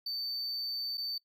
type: tone with dropouts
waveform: triangle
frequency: 4561 Hz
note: C#8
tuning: 49 cents sharp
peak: -33 dBFS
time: 0.06-1.18 s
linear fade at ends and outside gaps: 5 ms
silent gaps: 0.973-0.978 s
effects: noise-tail reverb RT60 0.1 s tail -20 dB re dry